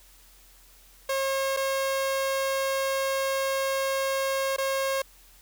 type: tone with dropouts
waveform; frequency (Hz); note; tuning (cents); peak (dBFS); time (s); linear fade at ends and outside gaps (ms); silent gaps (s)
sawtooth; 540; C#5; -45; -21; 1.09-5.02; 5; 1.566-1.57 / 4.564-4.582
effects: added 43 Hz sine -56 dBFS peak until 5.41 s + white hiss -56 dBFS RMS until 5.41 s